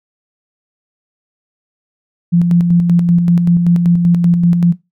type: tone with tremolo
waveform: sine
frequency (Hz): 172.8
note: F3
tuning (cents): -18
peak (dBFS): -6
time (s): 2.32-4.73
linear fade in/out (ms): 20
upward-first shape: square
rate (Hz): 5.2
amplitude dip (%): 40
effects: noise-tail reverb RT60 0.2 s tail -17 dB re dry